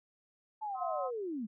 sine linear sweep, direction down, 880 to 200 Hz, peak -35 dBFS, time 0.61-1.47 s, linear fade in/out 20 ms
sine chord, C diminished, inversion second, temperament equal with one note detuned, 740 / 1046.5 / 1277.3 Hz, Gb5 / C6 / Eb6, 0 / 0 / +45 cents, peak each -37 / -40 / -42 dBFS, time 0.74-1.11 s, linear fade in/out 50 ms
effects none

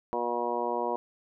harmonic tone, 120 Hz, B2, 49 cents flat, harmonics 2 / 3 / 4 / 5 / 6 / 7 / 8 / 9, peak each -40 / -35 / -34 / -36 / -35 / -41 / -32 / -43 dBFS, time 0.13-0.96 s, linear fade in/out 0 ms, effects none

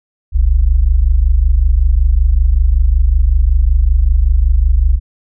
sine tone pair together, 40.29 / 65.6 Hz, E1 / C2, -39 / +5 cents, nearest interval minor sixth, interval 844 cents, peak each -10 dBFS, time 0.32-5 s, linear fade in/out 50 ms, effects none

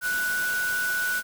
sine tone in noise, 1479 Hz, F#6, 1 cent flat, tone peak -24 dBFS, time 0.01-1.23 s, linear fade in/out 50 ms, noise white, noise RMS -34 dBFS, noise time 0.01-1.23 s, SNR +7 dB, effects none

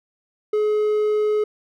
triangle tone, 424 Hz, G#4, 36 cents sharp, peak -15 dBFS, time 0.53-1.44 s, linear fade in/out 5 ms, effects none

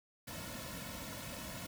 pink noise with comb filter, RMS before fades -45 dBFS, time 0.27-1.67 s, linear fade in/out 10 ms, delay 2.5 ms, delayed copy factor -0.85, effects none

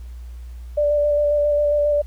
sine tone with vibrato, 587.3 Hz, D5, in tune, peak -15 dBFS, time 0.77-2.02 s, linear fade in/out 10 ms, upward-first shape square, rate 7.4 Hz, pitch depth 12 cents each way, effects added 60 Hz sine -32 dBFS peak until 2.06 s + pink hiss -56 dBFS RMS until 2.06 s

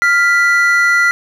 triangle tone pair together, 1396.9 / 1975.5 Hz, F6 / B6, 0 / 0 cents, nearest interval tritone, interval 600 cents, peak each -10 dBFS, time 0.02-1.11 s, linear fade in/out 0 ms, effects none

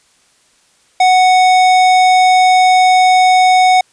sine tone with tanh clipping, 740 Hz, F#5, in tune, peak -8 dBFS, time 1-3.81 s, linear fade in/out 5 ms, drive 18 dB, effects white hiss -53 dBFS RMS until 3.92 s + resampled to 22050 Hz

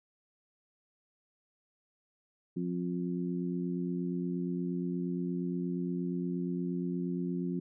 harmonic tone, 88.5 Hz, F2, 23 cents sharp, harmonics 2 / 3 / 4, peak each -33 / -37 / -39 dBFS, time 2.56-7.6 s, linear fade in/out 10 ms, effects none

